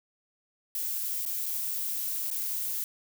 violet noise with dropouts, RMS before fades -32 dBFS, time 0.75-2.84 s, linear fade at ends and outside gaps 1 ms, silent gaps 1.253-1.261 / 1.458-1.462 / 2.303-2.312 s, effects none

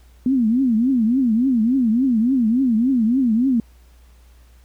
sine tone with vibrato, 242.1 Hz, B3, 34 cents flat, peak -14 dBFS, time 0.26-3.6 s, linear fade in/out 2 ms, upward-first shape triangle, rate 3.5 Hz, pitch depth 240 cents each way, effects added 60 Hz sine -46 dBFS peak until 4.64 s + pink hiss -58 dBFS RMS until 4.64 s

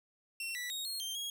sawtooth tone with pitch steps, 2715 / 1960 / 3756 / 4265 / 3156 / 3293 Hz, F7 / B6 / A#7 / C8 / G7 / G#7, -50 / -14 / +12 / +32 / +11 / -15 cents, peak -34 dBFS, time 0.4-1.3 s, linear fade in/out 2 ms, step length 150 ms, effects none

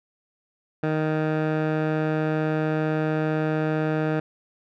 15% pulse tone with low-pass filter, 155.56 Hz, D#3, in tune, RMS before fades -24 dBFS, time 0.83-4.2 s, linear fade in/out 5 ms, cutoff 1700 Hz, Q 0.89, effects none

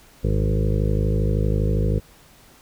harmonic tone with a mistuned harmonic, 52.6 Hz, G#1, 23 cents sharp, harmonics 1 / 2 / 3 / 4 / 6 / 7 / 8 / 9 / 10, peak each -21 / -23 / -25 / -30 / -34 / -34 / -32 / -31 / -36 dBFS, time 0.23-2 s, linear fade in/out 20 ms, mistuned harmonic 1, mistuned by +52 cents, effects pink hiss -51 dBFS RMS until 2.61 s

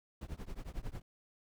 brown noise with tremolo, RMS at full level -39 dBFS, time 0.21-1.02 s, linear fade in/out 5 ms, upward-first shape triangle, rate 11 Hz, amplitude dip 100%, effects none

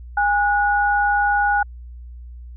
sine tone pair together, 817.4 / 1459 Hz, G#5 / F#6, -28 / -25 cents, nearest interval minor seventh, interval 1003 cents, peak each -17 / -19 dBFS, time 0.17-1.63 s, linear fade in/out 5 ms, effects added 60 Hz sine -34 dBFS peak until 2.56 s

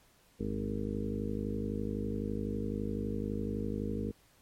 harmonic tone with a mistuned harmonic, 51.91 Hz, G#1, in tune, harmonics 1 / 2 / 3 / 4 / 5 / 6 / 7 / 8 / 9, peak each -41 / -40 / -46 / -37 / -40 / -43 / -49 / -42 / -42 dBFS, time 0.39-4.12 s, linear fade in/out 20 ms, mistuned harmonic 2, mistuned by -35 cents, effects pink hiss -65 dBFS RMS until 4.41 s + MP3 64 kbps

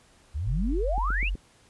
sine exponential sweep, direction up, 65.1 to 2960 Hz, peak -27 dBFS, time 0.34-1.3 s, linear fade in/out 20 ms
sine tone, 46.73 Hz, F#1, 18 cents sharp, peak -25 dBFS, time 0.46-1.36 s, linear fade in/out 20 ms
click train, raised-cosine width 3 ms, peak -26 dBFS, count 4, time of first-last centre 0.98-1.354 s, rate 8.02 Hz
effects pink hiss -59 dBFS RMS until 1.69 s + resampled to 24000 Hz

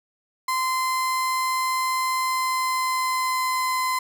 35% pulse tone with pitch glide, 1035 to 1026.7 Hz, C6 to C6, -19 to -33 cents, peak -20 dBFS, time 0.48-3.99 s, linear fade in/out 5 ms, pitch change -14 cents, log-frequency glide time 2.23-3.76 s, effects none

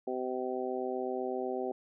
harmonic tone, 127.9 Hz, C3, 39 cents flat, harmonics 2 / 3 / 4 / 5 / 6, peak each -40 / -35 / -39 / -41 / -40 dBFS, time 0.07-1.72 s, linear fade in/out 5 ms, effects none

